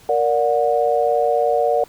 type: chord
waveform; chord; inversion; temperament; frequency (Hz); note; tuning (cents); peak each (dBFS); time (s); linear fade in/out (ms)
sine; Bb augmented; none; just; 466.2 / 582.7 / 728.4; Bb4 / D5 / F#5; 0 / -14 / -27; -19; 0.09-1.84; 2
effects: pink hiss -48 dBFS RMS until 1.88 s